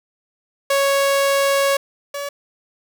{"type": "tone pair in turn", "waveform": "sawtooth", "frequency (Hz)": [554.4, 567.7], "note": ["C#5", "C#5"], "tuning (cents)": [0, 41], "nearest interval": "unison", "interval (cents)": 41, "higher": "second", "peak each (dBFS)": [-11, -21], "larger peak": "first", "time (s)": [[0.7, 1.77], [2.14, 2.29]], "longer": "first", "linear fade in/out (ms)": 5, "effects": ["7-bit"]}